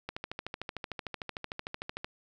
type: click train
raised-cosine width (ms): 0.3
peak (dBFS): -20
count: 27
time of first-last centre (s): 0.09-2.045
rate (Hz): 13.3
effects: none